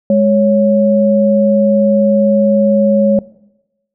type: tone pair together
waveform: sine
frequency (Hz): 207.7 / 554.5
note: G#3 / C#5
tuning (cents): 0 / 0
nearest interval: octave + perfect fourth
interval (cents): 1700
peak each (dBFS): -10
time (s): 0.1-3.19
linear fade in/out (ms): 2
effects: noise-tail reverb RT60 0.9 s tail -20 dB re dry